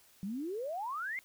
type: exponential sweep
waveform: sine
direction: up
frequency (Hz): 183.2 to 2174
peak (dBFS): -35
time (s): 0.23-1.19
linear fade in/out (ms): 0
effects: white hiss -63 dBFS RMS until 1.24 s